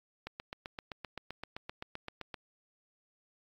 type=click train; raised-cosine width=0.3 ms; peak=-24 dBFS; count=17; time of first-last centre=0.27-2.343 s; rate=7.72 Hz; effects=AAC 48 kbps